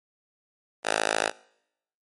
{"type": "tone with high-pass filter", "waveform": "5% pulse", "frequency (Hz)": 53.7, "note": "A1", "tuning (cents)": -41, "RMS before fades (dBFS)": -26, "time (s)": [0.83, 1.32], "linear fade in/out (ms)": 50, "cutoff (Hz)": 750, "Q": 1, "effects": ["noise-tail reverb RT60 0.8 s tail -24 dB re dry", "MP3 48 kbps"]}